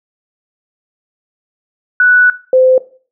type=tone pair in turn; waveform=sine; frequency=1480 / 515.6 Hz; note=F#6 / C5; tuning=0 / -26 cents; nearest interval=octave + tritone; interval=1826 cents; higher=first; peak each=-5 dBFS; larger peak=neither; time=2-2.3 / 2.53-2.78 s; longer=first; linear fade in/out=2 ms; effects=noise-tail reverb RT60 0.4 s tail -17 dB re dry